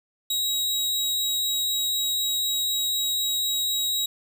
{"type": "tone", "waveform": "sawtooth", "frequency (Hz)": 3826, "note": "A#7", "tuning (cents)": 44, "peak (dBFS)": -20, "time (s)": [0.3, 4.06], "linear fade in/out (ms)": 5, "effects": []}